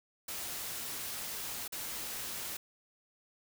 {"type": "noise with dropouts", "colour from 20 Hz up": "white", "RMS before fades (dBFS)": -40, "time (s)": [0.28, 2.57], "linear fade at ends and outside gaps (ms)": 5, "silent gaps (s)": [1.679, 1.722], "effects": []}